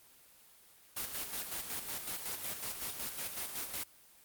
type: noise with tremolo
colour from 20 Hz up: white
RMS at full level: -38 dBFS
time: 0.96-3.84 s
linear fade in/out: 10 ms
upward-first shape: square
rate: 5.4 Hz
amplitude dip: 50%
effects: white hiss -61 dBFS RMS until 4.24 s + Opus 24 kbps